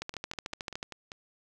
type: two click trains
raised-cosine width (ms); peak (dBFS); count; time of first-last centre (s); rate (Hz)
0.2; -24 / -18; 6 / 12; 0.14-1.118 / 0.02-0.829; 5.11 / 13.6
effects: none